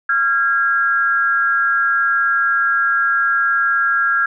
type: tone pair together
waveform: sine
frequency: 1378 / 1638.7 Hz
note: F6 / G#6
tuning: -24 / -24 cents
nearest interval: minor third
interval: 300 cents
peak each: -16 dBFS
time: 0.09-4.26 s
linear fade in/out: 5 ms
effects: none